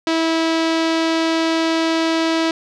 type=tone with low-pass filter; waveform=sawtooth; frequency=325.8 Hz; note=E4; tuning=20 cents flat; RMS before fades=-18 dBFS; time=0.07-2.51 s; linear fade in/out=2 ms; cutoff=4600 Hz; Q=1.5; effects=none